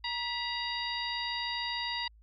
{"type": "harmonic tone with a mistuned harmonic", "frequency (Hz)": 947, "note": "A#5", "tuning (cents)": 27, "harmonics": [1, 2, 3, 4, 5], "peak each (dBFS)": [-38, -38, -40, -38, -39], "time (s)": [0.04, 2.08], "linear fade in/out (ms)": 5, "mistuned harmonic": 2, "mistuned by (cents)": 66, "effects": ["added 54 Hz sine -55 dBFS peak until 2.22 s"]}